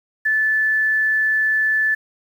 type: tone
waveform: sine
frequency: 1745 Hz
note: A6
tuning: 15 cents flat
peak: -15 dBFS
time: 0.25-1.95 s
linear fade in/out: 10 ms
effects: 8-bit